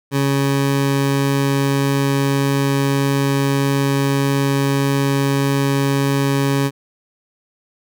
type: tone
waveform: 20% pulse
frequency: 138.59 Hz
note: C#3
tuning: in tune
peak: -10 dBFS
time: 0.11-6.71 s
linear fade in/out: 50 ms
effects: none